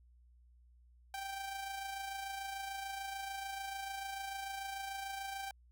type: tone with amplitude modulation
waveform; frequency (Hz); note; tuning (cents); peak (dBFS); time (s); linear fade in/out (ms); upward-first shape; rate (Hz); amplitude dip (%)
sawtooth; 783; G5; -2; -35; 1.14-5.51; 2; sine; 26.8; 40
effects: added 60 Hz sine -61 dBFS peak until 5.71 s